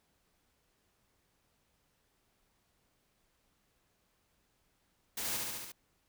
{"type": "noise with echo", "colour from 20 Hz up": "white", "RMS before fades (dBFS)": -38, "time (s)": [5.17, 5.37], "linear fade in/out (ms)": 5, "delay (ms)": 70, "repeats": 5, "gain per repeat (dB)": -2, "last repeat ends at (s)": 5.72, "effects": ["pink hiss -75 dBFS RMS until 6.08 s"]}